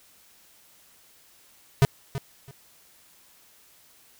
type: tone with echo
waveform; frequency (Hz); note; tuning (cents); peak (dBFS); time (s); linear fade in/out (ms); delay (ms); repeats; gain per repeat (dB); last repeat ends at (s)
square; 137.1; C#3; -19; -14; 1.82-1.85; 0; 330; 2; -14; 2.51
effects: white hiss -57 dBFS RMS until 4.19 s